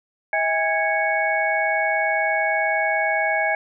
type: tone cluster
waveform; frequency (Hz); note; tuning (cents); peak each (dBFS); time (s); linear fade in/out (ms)
sine; 643 / 814 / 1656 / 2219; E5 / G#5 / G#6 / C#7; -43 / -35 / -5 / +1; -24; 0.33-3.55; 2
effects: none